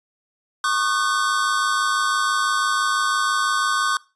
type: tone cluster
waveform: square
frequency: 1102 / 1208 / 1513 Hz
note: C#6 / D6 / F#6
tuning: -11 / +48 / +38 cents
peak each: -24 dBFS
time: 0.64-3.97 s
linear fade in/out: 2 ms
effects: noise-tail reverb RT60 0.3 s tail -22 dB re dry + resampled to 24000 Hz